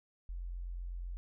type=tone; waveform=sine; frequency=44 Hz; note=F1; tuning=14 cents sharp; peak=-38 dBFS; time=0.29-1.17 s; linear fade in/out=0 ms; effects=none